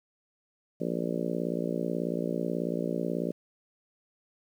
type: harmonic tone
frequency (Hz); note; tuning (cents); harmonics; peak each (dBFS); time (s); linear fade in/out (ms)
58.27; A#1; 0; 3 / 4 / 5 / 6 / 7 / 8 / 9 / 10; -34 / -35 / -36 / -37 / -37 / -38 / -39 / -39; 0.8-3.32; 10
effects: 10-bit